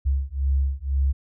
sine beating tone pair, 67.3 / 69.3 Hz, C2 / C#2, +49 / 0 cents, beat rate 2 Hz, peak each -23 dBFS, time 0.05-1.13 s, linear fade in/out 20 ms, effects none

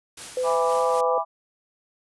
white noise with tremolo, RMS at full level -37 dBFS, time 0.17-1.01 s, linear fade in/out 5 ms, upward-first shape sine, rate 3.9 Hz, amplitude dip 40%
sine tone with vibrato, 505 Hz, B4, 39 cents sharp, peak -22 dBFS, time 0.37-1.18 s, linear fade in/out 2 ms, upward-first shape sine, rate 2.7 Hz, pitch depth 10 cents each way
sine chord, E dominant seventh, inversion none, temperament equal with one note detuned, 659.3 / 817.8 / 987.8 / 1174.7 Hz, E5 / G#5 / B5 / D6, 0 / -27 / 0 / 0 cents, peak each -27 dBFS, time 0.43-1.25 s, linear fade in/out 50 ms
effects resampled to 24000 Hz

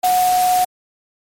sine tone in noise, 731 Hz, F#5, 21 cents flat, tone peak -12 dBFS, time 0.03-0.65 s, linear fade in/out 10 ms, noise white, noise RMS -25 dBFS, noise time 0.03-0.65 s, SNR +10 dB, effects MP3 64 kbps

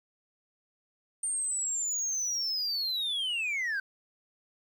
sine linear sweep, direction down, 8870 to 1520 Hz, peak -26 dBFS, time 1.23-3.8 s, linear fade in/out 5 ms, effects tanh soft clip ceiling -28 dBFS + 10-bit

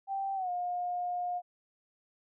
sine tone with pitch glide, 782 to 713 Hz, G5 to F5, -4 to +36 cents, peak -31 dBFS, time 0.07-1.42 s, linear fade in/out 50 ms, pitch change -160 cents, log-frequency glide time 0.35-0.5 s, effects none

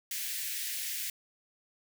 white high-pass noise, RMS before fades -36 dBFS, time 0.11-1.1 s, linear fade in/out 2 ms, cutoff 1700 Hz, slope 48 dB/octave, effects none

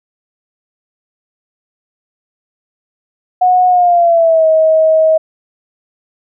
sine tone with pitch glide, 730 to 635.5 Hz, F#5 to D#5, -24 to +36 cents, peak -6 dBFS, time 3.41-5.18 s, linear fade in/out 10 ms, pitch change -240 cents, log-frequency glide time 3.68-4.47 s, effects none

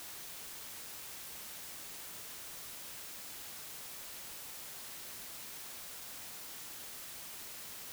silence, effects white hiss -47 dBFS RMS until 7.92 s

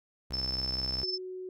sawtooth tone with vibrato, 64.9 Hz, C2, 13 cents flat, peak -33 dBFS, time 0.3-1.04 s, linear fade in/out 10 ms, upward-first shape square, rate 13 Hz, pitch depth 8 cents each way
sine tone with tremolo, 5274 Hz, E8, in tune, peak -28 dBFS, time 0.33-1.18 s, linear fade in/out 10 ms, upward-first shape sine, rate 20 Hz, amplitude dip 65%
sine tone, 370 Hz, F#4, in tune, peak -37 dBFS, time 1.03-1.49 s, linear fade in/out 2 ms
effects none

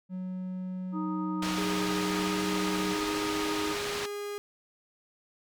triangle tone with pitch glide, 184.6 to 187.72 Hz, F#3 to F#3, -4 to +25 cents, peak -31 dBFS, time 0.09-2.96 s, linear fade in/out 50 ms, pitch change +29 cents, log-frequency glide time 1.99-2.37 s
harmonic tone, 311.1 Hz, D#4, in tune, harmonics 1 / 3 / 4, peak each -32 / -41 / -39 dBFS, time 0.92-3.76 s, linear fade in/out 50 ms
white low-pass noise, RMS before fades -36 dBFS, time 1.42-4.06 s, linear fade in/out 5 ms, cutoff 4100 Hz, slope 12 dB/octave
45% pulse tone, 410 Hz, G#4, 22 cents flat, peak -34 dBFS, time 1.58-4.38 s, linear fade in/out 0 ms
effects none

